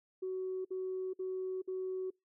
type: tone bursts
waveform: sine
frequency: 373.9 Hz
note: F#4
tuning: 18 cents sharp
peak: -34 dBFS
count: 4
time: 0.22-2.105 s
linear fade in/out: 10 ms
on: 430 ms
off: 55 ms
effects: noise-tail reverb RT60 0.2 s tail -26 dB re dry + tanh soft clip ceiling -30 dBFS